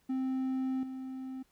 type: tone with level steps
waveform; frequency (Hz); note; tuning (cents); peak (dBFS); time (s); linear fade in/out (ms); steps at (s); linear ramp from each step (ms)
triangle; 261.6; C4; 0; -28 / -36; 0.09-1.43; 10; 0.83; 2
effects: pink hiss -71 dBFS RMS until 1.51 s